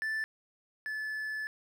triangle tone pair in turn, 1759 / 1732.8 Hz, A6 / A6, -1 / -27 cents, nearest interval unison, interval 26 cents, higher first, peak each -29 / -32 dBFS, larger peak first, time 0.02-0.24 / 0.86-1.47 s, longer second, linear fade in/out 0 ms, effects none

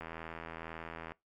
click train, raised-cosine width 0.5 ms, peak -27 dBFS, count 92, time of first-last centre 0.01-1.12 s, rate 82 Hz, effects noise-tail reverb RT60 0.2 s tail -23 dB re dry + MP3 96 kbps

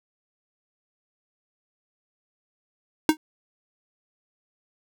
square tone with exponential decay, 311.1 Hz, D#4, in tune, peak -11 dBFS, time 3.09-3.17 s, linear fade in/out 1 ms, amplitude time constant 16 ms, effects none

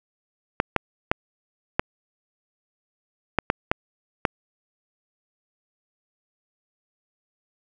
clicks, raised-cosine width 0.5 ms, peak -3 dBFS, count 8, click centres 0.601 / 0.763 / 1.115 / 1.795 / 3.387 / 3.501 / 3.715 / 4.252 s, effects none

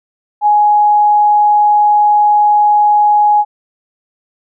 sine tone, 835 Hz, G#5, 9 cents sharp, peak -6 dBFS, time 0.41-3.45 s, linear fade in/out 50 ms, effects none

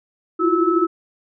sine tone cluster, 329.2 / 342.5 / 363.2 / 1302 Hz, E4 / F4 / F#4 / E6, -2 / -34 / -32 / -22 cents, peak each -20 dBFS, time 0.39-0.87 s, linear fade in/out 20 ms, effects none

